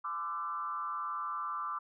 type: tone with frequency modulation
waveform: sine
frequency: 1180 Hz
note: D6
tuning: 8 cents sharp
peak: -34 dBFS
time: 0.04-1.79 s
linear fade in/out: 10 ms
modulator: 161 Hz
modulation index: 0.92
effects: none